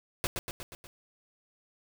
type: noise with echo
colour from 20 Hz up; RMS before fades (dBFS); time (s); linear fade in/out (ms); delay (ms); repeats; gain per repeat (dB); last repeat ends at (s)
pink; -30; 0.24-0.27; 0; 120; 5; -4; 0.87
effects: none